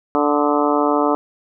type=harmonic tone with a mistuned harmonic; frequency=146.83 Hz; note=D3; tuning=in tune; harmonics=2 / 3 / 4 / 5 / 6 / 7 / 8 / 9; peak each=-19 / -21 / -22 / -23 / -24 / -24 / -25 / -26 dBFS; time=0.15-1.15 s; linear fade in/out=0 ms; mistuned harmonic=9; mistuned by=-49 cents; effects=none